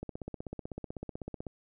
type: click train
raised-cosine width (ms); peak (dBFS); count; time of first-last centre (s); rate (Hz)
2; -25; 24; 0.03-1.468; 16
effects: none